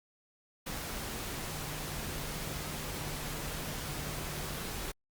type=tone in noise; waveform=sine; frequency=150 Hz; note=D3; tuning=37 cents sharp; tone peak=-45 dBFS; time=1.33-4.58 s; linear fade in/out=10 ms; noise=pink; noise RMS=-39 dBFS; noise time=0.66-4.92 s; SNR=-9 dB; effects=Opus 48 kbps